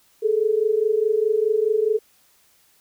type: tone pair together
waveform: sine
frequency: 417.6 / 442.4 Hz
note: G#4 / A4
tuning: +10 / +9 cents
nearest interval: minor second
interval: 99 cents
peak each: -21 / -19 dBFS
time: 0.22-1.99 s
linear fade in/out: 20 ms
effects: white hiss -59 dBFS RMS until 2.8 s

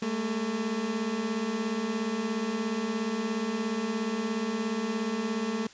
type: beating tone pair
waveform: 30% pulse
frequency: 207.7 / 224.7 Hz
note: G#3 / A3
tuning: 0 / +37 cents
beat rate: 17 Hz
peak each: -31 / -27 dBFS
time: 0.02-5.67 s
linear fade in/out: 5 ms
effects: white hiss -52 dBFS RMS until 5.73 s + resampled to 16000 Hz

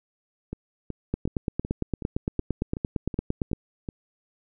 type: two click trains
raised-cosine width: 3 ms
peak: -12 / -19 dBFS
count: 22 / 10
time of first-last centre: 1.14-3.532 / 0.53-3.888 s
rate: 8.78 / 2.68 Hz
effects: none

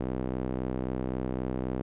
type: tone with band-pass filter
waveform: sawtooth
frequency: 63.8 Hz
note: C2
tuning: 43 cents flat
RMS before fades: -32 dBFS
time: 0-1.82 s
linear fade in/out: 5 ms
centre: 330 Hz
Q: 0.96
effects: resampled to 8000 Hz

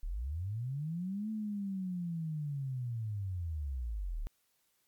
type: linear two-way sweep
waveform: sine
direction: up then down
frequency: 32.57 to 220 to 32.8 Hz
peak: -34 dBFS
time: 0.03-4.27 s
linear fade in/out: 0 ms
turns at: 1.3 s
effects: white hiss -75 dBFS RMS until 4.87 s + MP3 96 kbps

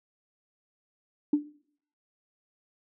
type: tone with exponential decay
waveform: sine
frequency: 294.4 Hz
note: D4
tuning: 4 cents sharp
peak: -16 dBFS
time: 1.33-1.48 s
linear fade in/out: 5 ms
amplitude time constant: 32 ms
effects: noise-tail reverb RT60 0.6 s tail -21 dB re dry + tanh soft clip ceiling -13 dBFS

